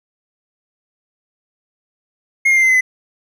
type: tone with pitch steps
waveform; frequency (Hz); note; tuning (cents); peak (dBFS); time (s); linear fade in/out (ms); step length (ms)
triangle; 2145 / 2119 / 2094 / 2068 / 2043 / 2019; C7 / C7 / C7 / C7 / C7 / B6; +42 / +21 / +1 / -21 / -42 / +38; -8; 2.45-2.81; 10; 60
effects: none